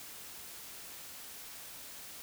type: silence
effects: white hiss -48 dBFS RMS until 2.22 s